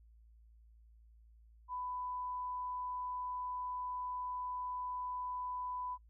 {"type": "tone", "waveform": "sine", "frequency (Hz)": 997, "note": "B5", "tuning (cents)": 16, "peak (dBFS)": -38, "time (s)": [1.68, 5.98], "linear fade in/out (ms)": 50, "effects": ["noise-tail reverb RT60 0.1 s tail -26 dB re dry", "added 56 Hz sine -59 dBFS peak until 6.09 s"]}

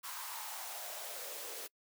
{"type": "noise with high-pass filter sweep", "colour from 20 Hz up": "white", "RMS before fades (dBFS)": -44, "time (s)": [0.03, 1.68], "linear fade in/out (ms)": 20, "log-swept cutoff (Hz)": [1100, 410], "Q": 4.3, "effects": ["noise-tail reverb RT60 0.1 s tail -26 dB re dry"]}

